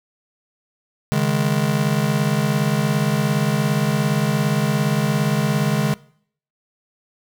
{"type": "chord", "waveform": "square", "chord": "C# suspended second", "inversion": "none", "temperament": "just", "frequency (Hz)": [138.59, 155.92, 207.9], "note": ["C#3", "D#3", "G#3"], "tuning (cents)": [0, 4, 2], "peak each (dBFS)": -22, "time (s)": [1.12, 5.94], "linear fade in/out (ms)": 0, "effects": ["noise-tail reverb RT60 0.6 s tail -22 dB re dry"]}